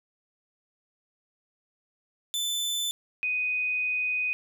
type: tone pair in turn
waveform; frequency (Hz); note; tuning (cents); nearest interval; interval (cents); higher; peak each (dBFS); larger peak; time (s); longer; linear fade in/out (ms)
sawtooth / sine; 3520 / 2494; A7 / D#7; 0 / +3; tritone; 597; first; -24 / -25; first; 2.34-2.91 / 3.23-4.33; second; 0
effects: none